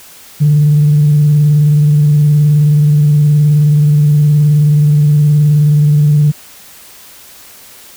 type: tone with vibrato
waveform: sine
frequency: 148.3 Hz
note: D3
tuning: 17 cents sharp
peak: -4 dBFS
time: 0.4-6.32 s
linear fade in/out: 20 ms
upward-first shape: square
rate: 19 Hz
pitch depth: 29 cents each way
effects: tanh soft clip ceiling -1 dBFS + white hiss -37 dBFS RMS until 7.96 s